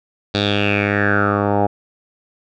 10% pulse tone with low-pass filter sweep, 102 Hz, G#2, 31 cents flat, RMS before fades -17 dBFS, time 0.34-1.67 s, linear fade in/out 10 ms, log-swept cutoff 4100 to 790 Hz, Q 6.4, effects none

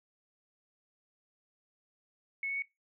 sine tone with pitch steps, 2200 / 2213 / 2226 Hz, C#7 / C#7 / C#7, -14 / -3 / +7 cents, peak -32 dBFS, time 2.43-2.622 s, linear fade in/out 2 ms, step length 64 ms, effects noise-tail reverb RT60 0.2 s tail -20 dB re dry

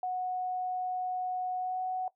sine tone with pitch glide, 735 to 742.3 Hz, F#5 to F#5, -12 to +5 cents, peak -30 dBFS, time 0.03-2.08 s, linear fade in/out 2 ms, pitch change +17 cents, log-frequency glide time 1.57-1.81 s, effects noise-tail reverb RT60 0.1 s tail -17 dB re dry

